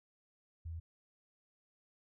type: tone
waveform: sine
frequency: 82.41 Hz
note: E2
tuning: in tune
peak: -40 dBFS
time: 0.65-0.8 s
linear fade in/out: 10 ms
effects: none